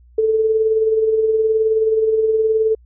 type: tone with tremolo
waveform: sine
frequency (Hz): 440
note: A4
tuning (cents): 0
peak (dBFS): -11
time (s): 0.18-2.75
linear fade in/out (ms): 5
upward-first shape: sine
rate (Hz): 19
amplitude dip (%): 45
effects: added 60 Hz sine -45 dBFS peak until 2.85 s